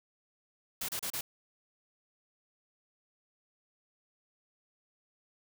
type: noise bursts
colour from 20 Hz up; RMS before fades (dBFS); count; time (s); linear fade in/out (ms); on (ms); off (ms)
white; -36; 4; 0.81-1.21; 5; 76; 32
effects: none